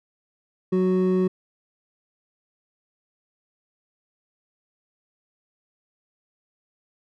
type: tone pair together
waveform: triangle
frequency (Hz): 185 / 370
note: F#3 / F#4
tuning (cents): 0 / 0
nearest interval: octave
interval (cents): 1200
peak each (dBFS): -19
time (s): 0.72-1.28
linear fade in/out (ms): 10
effects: none